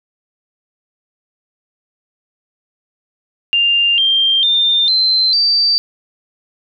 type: tone with pitch steps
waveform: sine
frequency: 2797 / 3176 / 3606 / 4095 / 4650 Hz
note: F7 / G7 / A7 / C8 / D8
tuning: +2 / +22 / +42 / -38 / -18 cents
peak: -10 dBFS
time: 3.53-5.78 s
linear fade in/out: 0 ms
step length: 450 ms
effects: none